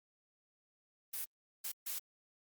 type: noise bursts at uneven times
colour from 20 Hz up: blue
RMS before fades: -40 dBFS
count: 3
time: 1.13-1.25 / 1.64-1.72 / 1.86-1.99 s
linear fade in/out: 10 ms
effects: Opus 32 kbps